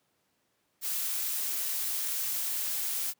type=noise; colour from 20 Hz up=blue; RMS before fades=-32 dBFS; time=0.81-3.14 s; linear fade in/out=50 ms; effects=pink hiss -74 dBFS RMS until 3.19 s + high-pass 150 Hz 12 dB/octave